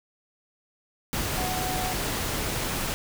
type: tone in noise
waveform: sine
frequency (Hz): 739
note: F#5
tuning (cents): -2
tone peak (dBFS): -31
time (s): 1.38-1.93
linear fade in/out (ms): 0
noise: pink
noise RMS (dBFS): -29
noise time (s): 1.13-2.94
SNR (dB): -5
effects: none